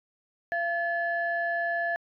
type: tone pair together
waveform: sine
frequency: 683.4 / 1722 Hz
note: F5 / A6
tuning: -38 / -38 cents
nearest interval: octave + major third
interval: 1600 cents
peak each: -28 dBFS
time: 0.52-1.96 s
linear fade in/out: 0 ms
effects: tanh soft clip ceiling -18 dBFS